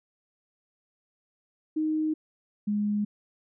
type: tone pair in turn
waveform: sine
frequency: 311.1 / 207.6 Hz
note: D#4 / G#3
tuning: 0 / 0 cents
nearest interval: perfect fifth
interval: 700 cents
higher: first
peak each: -24 dBFS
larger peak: neither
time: 1.76-2.14 / 2.67-3.05 s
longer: neither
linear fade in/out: 10 ms
effects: none